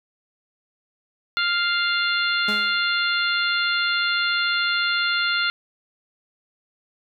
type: harmonic tone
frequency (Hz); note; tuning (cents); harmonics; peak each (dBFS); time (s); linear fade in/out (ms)
698.5; F5; 0; 2 / 3 / 4 / 5 / 6; -22 / -28 / -28 / -28 / -28; 1.37-5.5; 0
type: tone with exponential decay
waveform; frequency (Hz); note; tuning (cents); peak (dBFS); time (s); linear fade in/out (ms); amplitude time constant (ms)
sawtooth; 210; G#3; +19; -21; 2.48-2.87; 5; 83
effects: none